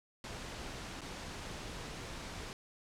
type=noise with dropouts; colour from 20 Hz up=pink; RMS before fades=-44 dBFS; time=0.24-2.53 s; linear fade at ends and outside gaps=1 ms; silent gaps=1.009-1.016 s; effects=low-pass 7000 Hz 12 dB/octave